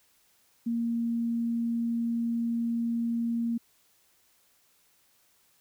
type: tone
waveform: sine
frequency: 232.9 Hz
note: A#3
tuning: 1 cent flat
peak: -26 dBFS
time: 0.66-3.58 s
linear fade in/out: 10 ms
effects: white hiss -66 dBFS RMS until 5.6 s